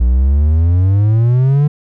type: exponential sweep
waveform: triangle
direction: up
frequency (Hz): 58.27 to 150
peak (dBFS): -6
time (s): 0-1.68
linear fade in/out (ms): 10
effects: none